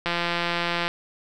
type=click train; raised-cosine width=0.3 ms; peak=-9 dBFS; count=142; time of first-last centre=0.06-0.88 s; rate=172 Hz; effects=none